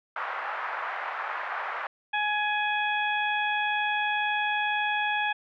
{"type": "band-pass noise", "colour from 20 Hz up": "white", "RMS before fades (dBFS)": -33, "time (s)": [0.16, 1.87], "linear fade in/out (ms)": 2, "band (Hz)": [690, 1700], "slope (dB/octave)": 24}
{"type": "harmonic tone", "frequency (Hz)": 838, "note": "G#5", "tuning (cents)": 15, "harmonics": [1, 2, 3, 4], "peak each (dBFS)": [-28, -29, -31, -36], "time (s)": [2.13, 5.33], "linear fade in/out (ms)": 10}
{"effects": []}